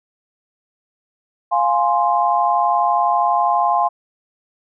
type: chord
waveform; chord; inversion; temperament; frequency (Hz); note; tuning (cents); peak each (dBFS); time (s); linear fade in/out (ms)
sine; F minor; none; equal; 698.5 / 830.6 / 1046.5; F5 / Ab5 / C6; 0 / 0 / 0; -18; 1.51-3.89; 20
effects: none